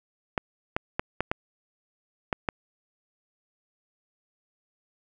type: clicks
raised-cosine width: 0.5 ms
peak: -10 dBFS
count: 7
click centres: 0.378 / 0.765 / 0.995 / 1.206 / 1.315 / 2.328 / 2.488 s
effects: none